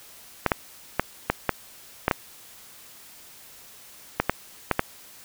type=clicks; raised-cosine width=0.5 ms; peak=-4 dBFS; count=11; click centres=0.463 / 0.518 / 0.996 / 1.3 / 1.493 / 2.081 / 2.112 / 4.2 / 4.296 / 4.713 / 4.794 s; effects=white hiss -48 dBFS RMS until 5.24 s